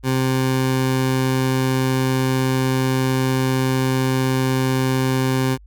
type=tone; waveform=20% pulse; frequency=130.81 Hz; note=C3; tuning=in tune; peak=-12 dBFS; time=0.03-5.58 s; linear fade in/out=50 ms; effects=added 50 Hz sine -42 dBFS peak until 5.66 s